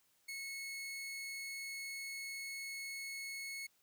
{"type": "tone", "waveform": "sawtooth", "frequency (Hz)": 2191, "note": "C#7", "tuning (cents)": -21, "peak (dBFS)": -39, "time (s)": [0.28, 3.67], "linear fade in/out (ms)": 10, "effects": ["white hiss -74 dBFS RMS until 3.82 s"]}